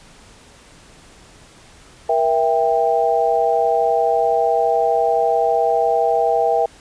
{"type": "chord", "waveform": "sine", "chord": "E diminished", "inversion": "second", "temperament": "just", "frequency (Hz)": [474.7, 659.3, 791.1], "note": ["Bb4", "E5", "G5"], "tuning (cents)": [31, 0, 16], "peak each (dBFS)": [-19, -18, -18], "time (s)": [2.09, 6.66], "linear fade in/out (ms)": 5, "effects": ["pink hiss -46 dBFS RMS until 6.8 s", "resampled to 22050 Hz"]}